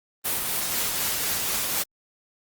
white noise with tremolo, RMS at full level -25 dBFS, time 0.24-1.84 s, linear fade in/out 20 ms, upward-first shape triangle, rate 4 Hz, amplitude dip 30%, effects Opus 32 kbps

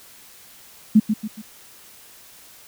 sine tone with echo, 215.4 Hz, A3, 37 cents flat, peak -8 dBFS, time 0.95-1 s, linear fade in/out 10 ms, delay 140 ms, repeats 3, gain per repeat -8 dB, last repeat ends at 1.42 s, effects white hiss -47 dBFS RMS until 2.67 s

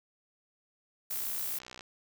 violet noise, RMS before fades -35 dBFS, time 1.1-1.59 s, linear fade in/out 10 ms
click train, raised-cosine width 0.2 ms, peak -28 dBFS, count 45, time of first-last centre 1.11-1.808 s, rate 63 Hz
effects none

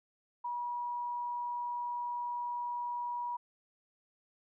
sine tone, 965 Hz, B5, 40 cents flat, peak -34 dBFS, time 0.44-3.37 s, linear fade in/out 10 ms, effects none

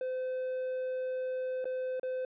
triangle tone with dropouts, 513 Hz, C5, 34 cents flat, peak -30 dBFS, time 0.01-2.25 s, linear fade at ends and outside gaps 2 ms, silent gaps 1.644-1.654 / 1.997-2.031 s, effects resampled to 8000 Hz

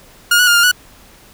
sawtooth tone with pitch steps, 1425 / 1470 / 1413 / 1403 / 1472 Hz, F6 / F#6 / F6 / F6 / F#6, +34 / -12 / +20 / +8 / -9 cents, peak -5 dBFS, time 0.31-0.715 s, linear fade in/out 5 ms, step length 81 ms, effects pink hiss -44 dBFS RMS until 1.33 s

